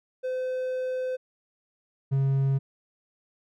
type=tone pair in turn; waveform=triangle; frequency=512 / 136.12 Hz; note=C5 / C#3; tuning=-38 / -31 cents; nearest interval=octave + major seventh; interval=2293 cents; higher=first; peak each=-25 / -19 dBFS; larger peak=second; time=0.23-1.17 / 2.11-2.59 s; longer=first; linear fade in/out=20 ms; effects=none